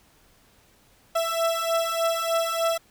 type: beating tone pair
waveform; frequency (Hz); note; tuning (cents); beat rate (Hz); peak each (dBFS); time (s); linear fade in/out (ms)
30% pulse; 662 / 665.3; E5 / E5; +7 / +16; 3.3; -23; 1.15-2.78; 10
effects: pink hiss -59 dBFS RMS until 2.9 s